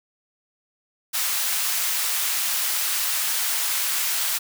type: high-pass noise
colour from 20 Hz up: white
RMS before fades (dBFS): -24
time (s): 1.13-4.39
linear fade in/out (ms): 20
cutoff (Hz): 1000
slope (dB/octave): 12
effects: none